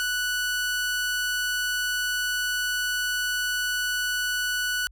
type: tone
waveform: sawtooth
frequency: 1480 Hz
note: F#6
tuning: in tune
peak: -21 dBFS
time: 0-4.87 s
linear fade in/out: 0 ms
effects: added 50 Hz sine -49 dBFS peak until 4.91 s